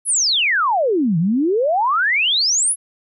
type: exponential two-way sweep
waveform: sine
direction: down then up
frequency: 11220 to 155.56 to 11220 Hz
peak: -14 dBFS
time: 0.05-2.76 s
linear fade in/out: 50 ms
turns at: 1.18 s
effects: none